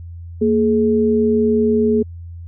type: tone pair together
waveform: sine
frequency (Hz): 230.6 / 422.6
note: A#3 / G#4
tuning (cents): -19 / +30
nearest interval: minor seventh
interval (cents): 1049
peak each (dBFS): -15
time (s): 0.41-2.03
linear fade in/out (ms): 10
effects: added 85 Hz sine -30 dBFS peak until 2.47 s